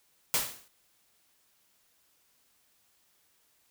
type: noise with exponential decay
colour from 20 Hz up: white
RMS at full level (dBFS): -24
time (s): 0.34-0.68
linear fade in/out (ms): 0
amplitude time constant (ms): 73
effects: white hiss -69 dBFS RMS until 3.7 s